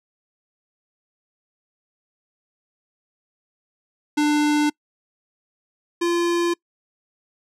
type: tone pair in turn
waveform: square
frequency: 297.5 / 344.1 Hz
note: D4 / F4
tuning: +22 / -26 cents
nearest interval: minor third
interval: 252 cents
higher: second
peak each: -17 / -19 dBFS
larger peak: first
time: 4.17-4.7 / 6.01-6.54 s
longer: neither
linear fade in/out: 10 ms
effects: noise-tail reverb RT60 0.1 s tail -26 dB re dry + low-pass 9000 Hz 12 dB/octave